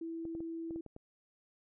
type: tone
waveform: sine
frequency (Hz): 329.6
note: E4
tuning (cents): 0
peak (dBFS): -38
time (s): 0.01-0.81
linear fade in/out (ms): 5
type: clicks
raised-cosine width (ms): 2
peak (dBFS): -35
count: 7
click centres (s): 0.253 / 0.351 / 0.405 / 0.708 / 0.76 / 0.863 / 0.964
effects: none